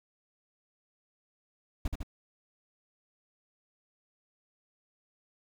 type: noise with echo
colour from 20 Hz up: brown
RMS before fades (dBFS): -29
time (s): 1.85-1.88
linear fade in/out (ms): 5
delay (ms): 76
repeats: 2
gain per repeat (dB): -3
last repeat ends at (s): 2.032
effects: none